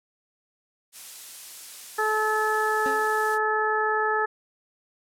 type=noise; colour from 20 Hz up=blue; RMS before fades=-38 dBFS; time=0.92-3.39 s; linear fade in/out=50 ms
type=harmonic tone; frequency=431.7 Hz; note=A4; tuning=33 cents flat; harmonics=1 / 2 / 3 / 4; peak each=-27 / -27 / -27 / -27 dBFS; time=1.98-4.26 s; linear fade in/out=10 ms
type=tone with exponential decay; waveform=25% pulse; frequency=270 Hz; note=C#4; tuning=45 cents flat; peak=-25 dBFS; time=2.86-3.18 s; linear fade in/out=0 ms; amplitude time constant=69 ms
effects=low-pass 11000 Hz 12 dB/octave